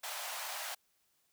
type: high-pass noise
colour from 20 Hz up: pink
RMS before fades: -41 dBFS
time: 0.03-0.75 s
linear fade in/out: 10 ms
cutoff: 620 Hz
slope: 48 dB/octave
effects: white hiss -75 dBFS RMS until 1.32 s